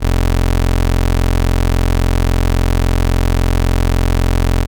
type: tone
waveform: 25% pulse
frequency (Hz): 43.65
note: F1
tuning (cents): 0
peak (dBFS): -7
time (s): 0-4.67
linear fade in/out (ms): 50
effects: none